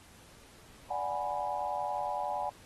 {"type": "chord", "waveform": "sine", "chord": "G# half-diminished seventh", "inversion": "second", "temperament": "equal", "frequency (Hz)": [587.3, 740, 830.6, 987.8], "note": ["D5", "F#5", "G#5", "B5"], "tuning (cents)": [0, 0, 0, 0], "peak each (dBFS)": [-39, -36, -35, -39], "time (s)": [0.9, 2.5], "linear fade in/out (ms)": 10, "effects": ["pink hiss -57 dBFS RMS until 2.65 s", "AAC 32 kbps"]}